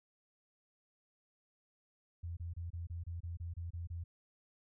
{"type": "tone bursts", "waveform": "sine", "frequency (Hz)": 85.2, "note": "F2", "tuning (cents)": -42, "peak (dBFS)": -39, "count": 11, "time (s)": [2.23, 4.04], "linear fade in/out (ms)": 10, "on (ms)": 140, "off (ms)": 27, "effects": []}